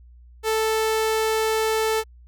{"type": "tone", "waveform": "sawtooth", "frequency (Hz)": 440, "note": "A4", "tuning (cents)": 0, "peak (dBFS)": -16, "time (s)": [0.43, 2.04], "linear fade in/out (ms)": 50, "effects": ["added 60 Hz sine -45 dBFS peak until 2.27 s"]}